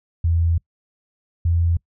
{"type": "tone pair in turn", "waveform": "sine", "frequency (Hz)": [83.6, 84.67], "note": ["E2", "E2"], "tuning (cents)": [25, 47], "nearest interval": "unison", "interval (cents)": 22, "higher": "second", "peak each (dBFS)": -15, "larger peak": "neither", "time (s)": [[0.24, 0.58], [1.45, 1.77]], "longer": "first", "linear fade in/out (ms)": 5, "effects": ["noise-tail reverb RT60 0.1 s tail -25 dB re dry"]}